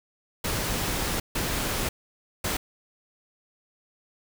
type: noise bursts at uneven times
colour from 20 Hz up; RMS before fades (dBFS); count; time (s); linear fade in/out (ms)
pink; -28; 3; 0.44-1.2 / 1.35-1.89 / 2.44-2.57; 5
effects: none